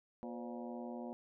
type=harmonic tone with a mistuned harmonic; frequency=119.2 Hz; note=A#2; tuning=39 cents sharp; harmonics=2 / 3 / 4 / 5 / 6 / 7 / 8; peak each=-44 / -50 / -50 / -52 / -52 / -56 / -57 dBFS; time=0.23-1.13 s; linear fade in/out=0 ms; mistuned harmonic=4; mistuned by=+130 cents; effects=none